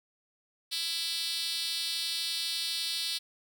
5% pulse tone with high-pass filter, 331.9 Hz, E4, 12 cents sharp, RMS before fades -33 dBFS, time 0.71-3.19 s, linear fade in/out 20 ms, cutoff 4200 Hz, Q 2.6, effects none

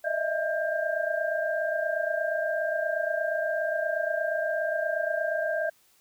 sine tone cluster, 609 / 638 / 666 / 1593 Hz, D#5 / D#5 / E5 / G6, -37 / +43 / +18 / +27 cents, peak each -31 dBFS, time 0.04-5.7 s, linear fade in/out 10 ms, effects white hiss -63 dBFS RMS until 6 s

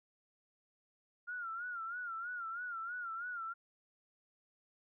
sine tone with vibrato, 1400 Hz, F6, 4 cents sharp, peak -39 dBFS, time 1.27-3.54 s, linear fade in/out 20 ms, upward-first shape sine, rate 3.1 Hz, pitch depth 100 cents each way, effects none

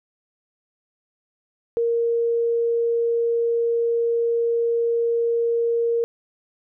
sine tone, 466.2 Hz, A#4, in tune, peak -18 dBFS, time 1.77-6.04 s, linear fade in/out 0 ms, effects none

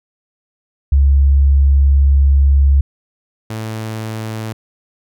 sine / sawtooth tone pair in turn, 69.3 / 110.2 Hz, C#2 / A2, 0 / +3 cents, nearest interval minor sixth, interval 803 cents, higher second, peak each -7 / -18 dBFS, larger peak first, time 0.92-2.81 / 3.5-4.53 s, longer first, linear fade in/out 5 ms, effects none

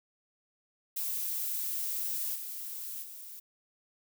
violet noise with level steps, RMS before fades -34 / -40 / -46 dBFS, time 0.96-3.4 s, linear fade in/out 10 ms, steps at 2.34 / 3.02 s, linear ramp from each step 20 ms, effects none

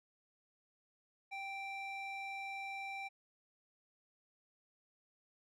square tone with band-pass filter, 784 Hz, G5, in tune, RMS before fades -44 dBFS, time 1.31-3.09 s, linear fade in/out 20 ms, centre 1800 Hz, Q 9.9, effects none

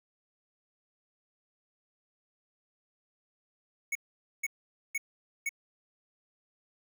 square tone bursts, 2217 Hz, C#7, in tune, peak -30 dBFS, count 4, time 3.92-5.492 s, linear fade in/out 5 ms, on 33 ms, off 480 ms, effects none

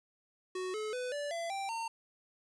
square tone with pitch steps, 370 / 430 / 499.6 / 580.6 / 674.7 / 784 / 911 Hz, F#4 / A4 / B4 / D5 / E5 / G5 / A#5, 0 / -40 / +20 / -20 / +40 / 0 / -40 cents, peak -36 dBFS, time 0.55-1.88 s, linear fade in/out 5 ms, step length 190 ms, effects resampled to 22050 Hz + 11-bit

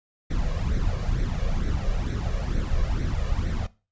brown noise with flanger, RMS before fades -25 dBFS, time 0.3-3.67 s, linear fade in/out 10 ms, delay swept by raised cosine 0.5 to 1.8 ms, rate 2.2 Hz, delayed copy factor +0.65, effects noise-tail reverb RT60 0.3 s tail -19 dB re dry + resampled to 16000 Hz

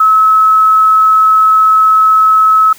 sine tone, 1292 Hz, E6, 35 cents flat, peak -4 dBFS, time 0-2.73 s, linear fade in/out 5 ms, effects white hiss -38 dBFS RMS until 2.78 s

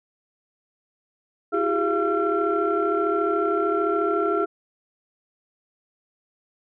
sine tone cluster, 331.8 / 373.1 / 406.7 / 685 / 1358 Hz, E4 / F#4 / G#4 / F5 / F6, +11 / +14 / -36 / -34 / -49 cents, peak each -26 / -28 / -23 / -28 / -25 dBFS, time 1.52-4.46 s, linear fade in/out 20 ms, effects tanh soft clip ceiling -12 dBFS

